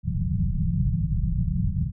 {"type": "low-pass noise", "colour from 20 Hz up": "white", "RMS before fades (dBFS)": -24, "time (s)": [0.03, 1.92], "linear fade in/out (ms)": 50, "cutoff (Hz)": 190, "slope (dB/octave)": 96, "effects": []}